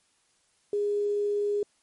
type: tone with quantisation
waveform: sine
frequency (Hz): 411.1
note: G#4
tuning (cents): -18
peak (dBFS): -24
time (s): 0.73-1.63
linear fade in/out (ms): 2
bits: 9
effects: white hiss -68 dBFS RMS until 1.82 s + MP3 48 kbps